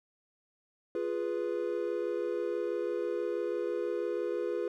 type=chord; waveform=triangle; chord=F diminished; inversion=none; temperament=equal; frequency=349.2 / 415.3 / 493.9 Hz; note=F4 / Ab4 / Cb5; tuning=0 / 0 / 0 cents; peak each=-33 dBFS; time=0.95-4.68 s; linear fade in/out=2 ms; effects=none